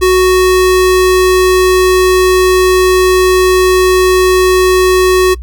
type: tone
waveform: square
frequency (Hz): 370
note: F#4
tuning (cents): 0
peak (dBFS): -6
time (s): 0.01-5.35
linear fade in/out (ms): 20
effects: noise-tail reverb RT60 0.1 s tail -22 dB re dry + added 60 Hz sine -21 dBFS peak until 5.42 s